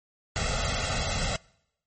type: noise with comb filter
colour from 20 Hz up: pink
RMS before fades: -28 dBFS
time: 0.36-1.36 s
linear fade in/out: 0 ms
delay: 1.5 ms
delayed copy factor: +0.95
effects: noise-tail reverb RT60 0.8 s tail -25 dB re dry + MP3 32 kbps